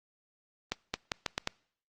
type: accelerating click train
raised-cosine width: 0.2 ms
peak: -12 dBFS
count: 6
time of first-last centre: 0.72-1.474 s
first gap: 220 ms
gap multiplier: 0.81
effects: noise-tail reverb RT60 0.6 s tail -25 dB re dry + Opus 24 kbps